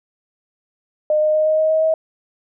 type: tone with pitch steps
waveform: sine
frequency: 610 / 614.6 / 619.2 / 623.9 / 628.6 / 633.3 / 638.1 Hz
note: D#5 / D#5 / D#5 / D#5 / D#5 / D#5 / D#5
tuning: -34 / -21 / -9 / +5 / +18 / +30 / +44 cents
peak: -13 dBFS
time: 1.1-1.94 s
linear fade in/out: 2 ms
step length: 120 ms
effects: none